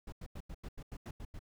brown noise bursts, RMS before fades -44 dBFS, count 10, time 0.07-1.392 s, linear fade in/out 5 ms, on 53 ms, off 88 ms, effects none

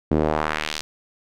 sawtooth tone with band-pass filter sweep, 76.9 Hz, D#2, 20 cents flat, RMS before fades -23 dBFS, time 0.11-0.81 s, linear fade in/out 0 ms, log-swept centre 290 to 5200 Hz, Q 1.3, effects none

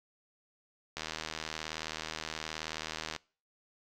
click train, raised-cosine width 0.2 ms, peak -19 dBFS, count 174, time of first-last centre 0.97-3.163 s, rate 78.9 Hz, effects noise-tail reverb RT60 0.4 s tail -24 dB re dry

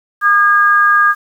sine tone pair together, 1215 / 1632.6 Hz, D#6 / G#6, -42 / -30 cents, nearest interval perfect fourth, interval 512 cents, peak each -10 dBFS, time 0.21-1.15 s, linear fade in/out 50 ms, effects 7-bit

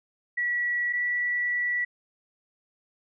sine tone pair in turn, 1937 / 1951.6 Hz, B6 / B6, -34 / -21 cents, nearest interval unison, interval 13 cents, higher second, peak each -24 dBFS, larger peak neither, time 0.37-0.93 / 0.93-1.85 s, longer second, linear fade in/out 10 ms, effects none

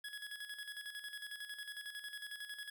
25% pulse tone with tremolo, 1678 Hz, G#6, 17 cents sharp, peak -39 dBFS, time 0.04-2.7 s, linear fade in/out 5 ms, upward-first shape square, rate 11 Hz, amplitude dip 60%, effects none

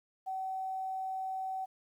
sine tone, 760 Hz, F#5, 46 cents sharp, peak -34 dBFS, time 0.26-1.66 s, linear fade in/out 20 ms, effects 11-bit

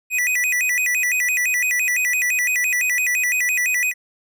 square tone with vibrato, 2217 Hz, C#7, in tune, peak -18 dBFS, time 0.1-3.94 s, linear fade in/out 50 ms, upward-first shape square, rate 5.9 Hz, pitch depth 210 cents each way, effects none

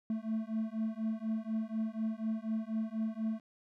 triangle beating tone pair, 219 / 223.1 Hz, A3 / A3, -8 / +24 cents, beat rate 4.1 Hz, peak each -34 / -34 dBFS, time 0.1-3.4 s, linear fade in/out 2 ms, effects none

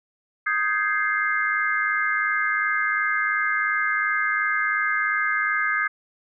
sine chord, Ab major seventh, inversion second, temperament equal with one note detuned, 1244.5 / 1568 / 1670.8 / 2093 Hz, Eb6 / G6 / Ab6 / C7, 0 / 0 / +10 / 0 cents, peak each -26 dBFS, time 0.46-5.88 s, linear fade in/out 10 ms, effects none

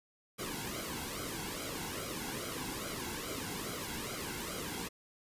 pink noise with flanger, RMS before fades -40 dBFS, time 0.38-4.89 s, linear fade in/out 20 ms, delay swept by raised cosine 1.1 to 1.68 ms, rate 2.4 Hz, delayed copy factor -0.75, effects resampled to 32000 Hz

